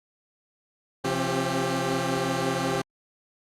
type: tone cluster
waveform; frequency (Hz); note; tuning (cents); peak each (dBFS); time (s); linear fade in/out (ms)
15% pulse; 132.1 / 172.2 / 269.7 / 392.7; C3 / F3 / C#4 / G4; +17 / -24 / -47 / +3; -24; 1.04-2.82; 10
effects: low-pass 10000 Hz 12 dB/octave + Opus 48 kbps